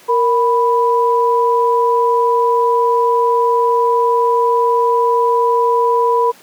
sine tone pair together, 466.2 / 987.8 Hz, A#4 / B5, 0 / 0 cents, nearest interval octave + minor second, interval 1300 cents, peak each -13 dBFS, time 0.08-6.32 s, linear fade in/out 20 ms, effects pink hiss -43 dBFS RMS until 6.42 s + high-pass 300 Hz 12 dB/octave

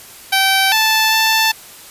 10% pulse tone with pitch steps, 773 / 878 / 884 Hz, G5 / A5 / A5, -24 / -4 / +8 cents, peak -3 dBFS, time 0.32-1.52 s, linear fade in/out 10 ms, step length 400 ms, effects white hiss -38 dBFS RMS until 1.9 s + resampled to 32000 Hz

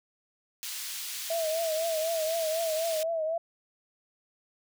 pink high-pass noise, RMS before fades -37 dBFS, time 0.63-3.03 s, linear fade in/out 0 ms, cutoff 3100 Hz, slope 12 dB/octave
sine tone with vibrato, 647 Hz, E5, 32 cents flat, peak -27 dBFS, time 1.3-3.38 s, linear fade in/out 5 ms, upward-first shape triangle, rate 4 Hz, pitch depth 80 cents each way
effects none

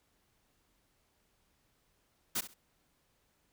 white noise with echo, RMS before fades -33 dBFS, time 2.35-2.41 s, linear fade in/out 10 ms, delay 66 ms, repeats 2, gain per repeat -13 dB, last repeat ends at 2.542 s, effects pink hiss -74 dBFS RMS until 3.52 s

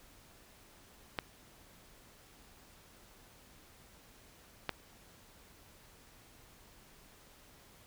clicks, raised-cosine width 0.3 ms, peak -17 dBFS, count 2, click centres 1.188 / 4.693 s, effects pink hiss -60 dBFS RMS until 7.86 s

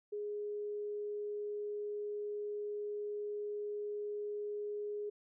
sine tone, 415.3 Hz, G#4, in tune, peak -37 dBFS, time 0.12-5.1 s, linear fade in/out 10 ms, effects none

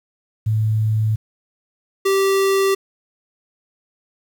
sine / square tone pair in turn, 109 / 389.6 Hz, A2 / G4, -16 / -11 cents, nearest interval octave + minor seventh, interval 2205 cents, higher second, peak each -15 dBFS, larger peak neither, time 0.46-1.16 / 2.05-2.75 s, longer neither, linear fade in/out 10 ms, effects 8-bit

